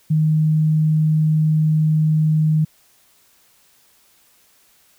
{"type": "tone", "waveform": "sine", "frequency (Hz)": 155.56, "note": "D#3", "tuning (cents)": 0, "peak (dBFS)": -13, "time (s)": [0.1, 2.65], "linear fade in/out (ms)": 10, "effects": ["white hiss -56 dBFS RMS until 4.98 s"]}